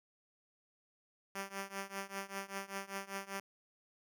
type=tone with tremolo; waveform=5% pulse; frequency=196 Hz; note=G3; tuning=in tune; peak=-26 dBFS; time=1.35-3.4 s; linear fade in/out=5 ms; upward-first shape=triangle; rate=5.1 Hz; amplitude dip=95%; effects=none

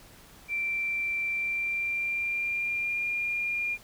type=tone with pitch glide; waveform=sine; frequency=2349 to 2409 Hz; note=D7 to D7; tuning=0 to +43 cents; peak=-27 dBFS; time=0.48-3.78 s; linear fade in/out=50 ms; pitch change=+43 cents; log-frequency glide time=1.3-3.06 s; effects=pink hiss -53 dBFS RMS until 3.83 s

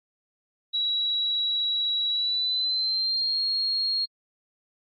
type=tone with pitch glide; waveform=sine; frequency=3892 to 4269 Hz; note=B7 to C8; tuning=-26 to +34 cents; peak=-23 dBFS; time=0.73-4.06 s; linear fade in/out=20 ms; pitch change=+160 cents; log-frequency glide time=2.1-3.42 s; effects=AAC 32 kbps

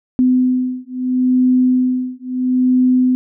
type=beating tone pair; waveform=sine; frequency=253.3 / 254.05 Hz; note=B3 / B3; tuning=+44 / +49 cents; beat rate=0.75 Hz; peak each=-15 dBFS; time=0.19-3.15 s; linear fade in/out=0 ms; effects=none

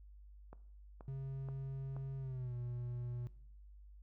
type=click train; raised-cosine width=1 ms; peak=-38 dBFS; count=4; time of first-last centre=0.53-1.965 s; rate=2.09 Hz
type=tone with pitch glide; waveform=triangle; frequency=134.9 to 121.58 Hz; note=C#3 to B2; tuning=-47 to -27 cents; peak=-38 dBFS; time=1.08-3.27 s; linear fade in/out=0 ms; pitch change=-180 cents; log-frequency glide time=2.19-2.55 s
effects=noise-tail reverb RT60 0.6 s tail -18 dB re dry + added 50 Hz sine -54 dBFS peak until 4.02 s

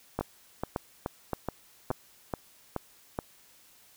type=two click trains; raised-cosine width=1 ms; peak=-16 / -15 dBFS; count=8 / 4; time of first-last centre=0.21-3.189 / 0.19-1.904 s; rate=2.35 / 1.75 Hz; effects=white hiss -59 dBFS RMS until 3.96 s

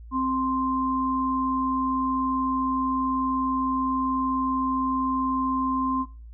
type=tone pair together; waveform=sine; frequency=262.3 / 1046.5 Hz; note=C4 / C6; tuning=+4 / 0 cents; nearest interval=2 octaves; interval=2396 cents; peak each=-25 dBFS; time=0.11-6.06 s; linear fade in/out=50 ms; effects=noise-tail reverb RT60 0.4 s tail -22 dB re dry + added 57 Hz sine -40 dBFS peak until 6.33 s

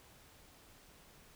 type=silence; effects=pink hiss -61 dBFS RMS until 1.35 s

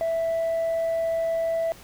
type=tone; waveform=sine; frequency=659.3 Hz; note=E5; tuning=in tune; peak=-20 dBFS; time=0.01-1.72 s; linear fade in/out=0 ms; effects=tanh soft clip ceiling -21 dBFS + pink hiss -48 dBFS RMS until 1.83 s

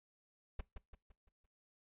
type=noise with echo; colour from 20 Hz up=brown; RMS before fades=-38 dBFS; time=0.59-0.61 s; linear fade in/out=5 ms; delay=170 ms; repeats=5; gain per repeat=-7 dB; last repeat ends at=1.46 s; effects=noise-tail reverb RT60 0.2 s tail -21 dB re dry + resampled to 8000 Hz

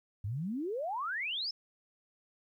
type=exponential sweep; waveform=sine; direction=up; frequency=92.8 to 5380 Hz; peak=-33 dBFS; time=0.24-1.51 s; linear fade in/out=5 ms; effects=12-bit

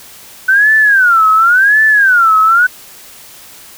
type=tone with vibrato; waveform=sine; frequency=1500 Hz; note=F#6; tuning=23 cents sharp; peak=-5 dBFS; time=0.48-2.67 s; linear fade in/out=10 ms; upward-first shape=sine; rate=0.92 Hz; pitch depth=270 cents each way; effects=white hiss -36 dBFS RMS until 3.77 s

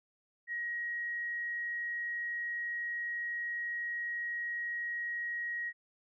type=tone; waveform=sine; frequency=1894 Hz; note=A#6; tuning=27 cents sharp; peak=-34 dBFS; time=0.47-5.73 s; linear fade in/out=50 ms; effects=none

